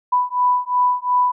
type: beating tone pair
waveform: sine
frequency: 990 / 992.8 Hz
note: B5 / B5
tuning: +4 / +9 cents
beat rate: 2.8 Hz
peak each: -18 dBFS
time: 0.12-1.32 s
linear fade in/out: 10 ms
effects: none